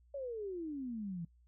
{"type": "exponential sweep", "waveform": "sine", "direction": "down", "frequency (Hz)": [574, 162.4], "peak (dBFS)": -38, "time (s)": [0.14, 1.25], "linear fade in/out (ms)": 5, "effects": ["noise-tail reverb RT60 0.1 s tail -23 dB re dry", "added 60 Hz sine -63 dBFS peak until 1.47 s"]}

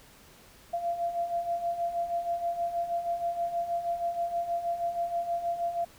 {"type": "beating tone pair", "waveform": "sine", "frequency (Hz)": [683, 689.3], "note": ["F5", "F5"], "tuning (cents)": [-39, -23], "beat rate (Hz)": 6.3, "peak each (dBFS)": [-35, -29], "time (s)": [0.73, 5.85], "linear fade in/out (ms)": 10, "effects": ["pink hiss -55 dBFS RMS until 5.98 s"]}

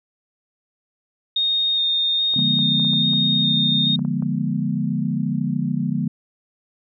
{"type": "tone with vibrato", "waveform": "sine", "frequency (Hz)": 3685, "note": "A#7", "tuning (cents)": -21, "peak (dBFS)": -17, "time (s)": [1.36, 3.96], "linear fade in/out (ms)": 5, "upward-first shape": "square", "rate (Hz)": 1.2, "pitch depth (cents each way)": 9}
{"type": "clicks", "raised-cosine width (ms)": 1, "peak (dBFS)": -25, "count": 10, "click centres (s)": [2.339, 2.393, 2.59, 2.798, 2.848, 2.934, 3.134, 3.992, 4.05, 4.224]}
{"type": "chord", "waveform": "sine", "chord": "D diminished seventh", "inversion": "none", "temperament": "equal with one note detuned", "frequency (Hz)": [146.83, 174.61, 207.7, 241.4], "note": ["D3", "F3", "Ab3", "Cb4"], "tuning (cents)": [0, 0, 0, -39], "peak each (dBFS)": -25, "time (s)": [2.36, 6.08], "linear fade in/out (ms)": 5}
{"effects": []}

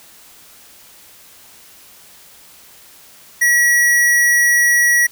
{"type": "tone", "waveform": "square", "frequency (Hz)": 1924, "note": "B6", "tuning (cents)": -46, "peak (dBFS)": -11, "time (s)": [3.41, 5.07], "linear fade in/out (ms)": 10, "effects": ["white hiss -44 dBFS RMS until 5.11 s"]}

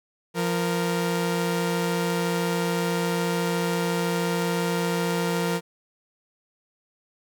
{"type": "tone pair together", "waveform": "sawtooth", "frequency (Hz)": [173.37, 466.2], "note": ["F3", "A#4"], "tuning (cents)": [-12, 0], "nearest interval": "octave + perfect fourth", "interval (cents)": 1712, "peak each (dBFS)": [-21, -23], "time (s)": [0.34, 5.61], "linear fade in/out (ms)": 50, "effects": []}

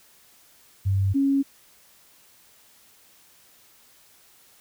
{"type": "tone pair in turn", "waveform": "sine", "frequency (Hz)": [97.2, 275.6], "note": ["G2", "C#4"], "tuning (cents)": [-14, -10], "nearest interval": "octave + tritone", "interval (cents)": 1804, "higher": "second", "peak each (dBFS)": [-19, -18], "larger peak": "second", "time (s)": [[0.85, 1.14], [1.14, 1.43]], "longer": "neither", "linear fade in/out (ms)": 20, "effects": ["white hiss -56 dBFS RMS until 4.6 s"]}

